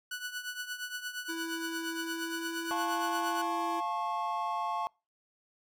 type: tone with tremolo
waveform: sawtooth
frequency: 1480 Hz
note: F#6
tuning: in tune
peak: -30 dBFS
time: 0.11-3.42 s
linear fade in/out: 5 ms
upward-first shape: triangle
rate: 8.6 Hz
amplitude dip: 80%
type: tone with pitch glide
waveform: square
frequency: 329.6 to 335 Hz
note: E4 to E4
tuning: 0 to +28 cents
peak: -37 dBFS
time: 1.28-3.81 s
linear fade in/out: 20 ms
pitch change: +28 cents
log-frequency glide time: 1.95-3.17 s
type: chord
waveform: triangle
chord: F augmented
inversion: none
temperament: just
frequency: 698.5 / 873.1 / 1091.3 Hz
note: F5 / A5 / C#6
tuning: 0 / -14 / -27 cents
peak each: -35 / -33 / -33 dBFS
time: 2.71-4.87 s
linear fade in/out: 0 ms
effects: noise-tail reverb RT60 0.3 s tail -26 dB re dry